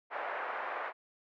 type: band-pass noise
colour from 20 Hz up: pink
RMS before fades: -38 dBFS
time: 0.1-0.93 s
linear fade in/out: 50 ms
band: 570 to 1900 Hz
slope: 24 dB/octave
effects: none